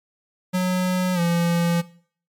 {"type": "tone with pitch glide", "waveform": "square", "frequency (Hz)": [183.1, 170.84], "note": ["F#3", "F3"], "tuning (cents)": [-18, -38], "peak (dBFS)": -19, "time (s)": [0.53, 1.82], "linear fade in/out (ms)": 20, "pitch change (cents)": -120, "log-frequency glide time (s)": [1.14, 1.2], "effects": ["noise-tail reverb RT60 0.5 s tail -19 dB re dry", "MP3 96 kbps"]}